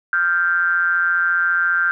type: ring-modulated tone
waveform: triangle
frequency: 87.31 Hz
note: F2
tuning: in tune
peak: -10 dBFS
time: 0.13-1.91 s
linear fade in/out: 0 ms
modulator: 1480 Hz
effects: none